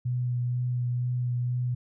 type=tone with vibrato; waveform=sine; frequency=123.3 Hz; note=B2; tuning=2 cents flat; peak=-25 dBFS; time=0.05-1.75 s; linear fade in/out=10 ms; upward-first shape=sine; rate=2.1 Hz; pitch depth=14 cents each way; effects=none